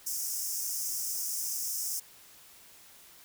pink high-pass noise, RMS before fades -34 dBFS, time 0.06-2 s, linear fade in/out 10 ms, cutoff 5200 Hz, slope 96 dB/octave, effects white hiss -55 dBFS RMS until 3.24 s

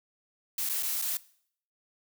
blue noise with dropouts, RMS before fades -31 dBFS, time 0.58-1.17 s, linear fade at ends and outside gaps 2 ms, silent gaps 0.691-0.696 / 0.826-0.83 / 1.016-1.022 s, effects noise-tail reverb RT60 0.6 s tail -20 dB re dry

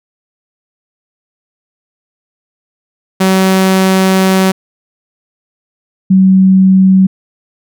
sawtooth / sine tone pair in turn, 189.4 / 189.4 Hz, F#3 / F#3, +41 / +41 cents, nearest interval unison, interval 0 cents, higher neither, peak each -3 dBFS, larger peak neither, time 3.2-4.52 / 6.1-7.07 s, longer first, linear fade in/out 10 ms, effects none

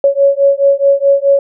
sine beating tone pair, 554.4 / 559.1 Hz, C#5 / C#5, 0 / +15 cents, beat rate 4.7 Hz, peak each -10 dBFS, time 0.04-1.39 s, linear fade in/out 2 ms, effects none

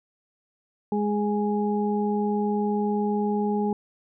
harmonic tone, 207.7 Hz, G#3, in tune, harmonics 1 / 2 / 4, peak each -24 / -27 / -30 dBFS, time 0.92-3.73 s, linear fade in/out 2 ms, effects none

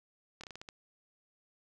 slowing click train, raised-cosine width 0.2 ms, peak -28 dBFS, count 7, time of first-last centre 0.41-0.688 s, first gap 26 ms, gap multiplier 1.23, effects none

